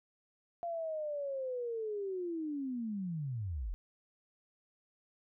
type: linear sweep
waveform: sine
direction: down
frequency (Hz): 692 to 38.5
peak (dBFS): -35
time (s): 0.63-3.74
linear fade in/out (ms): 0
effects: none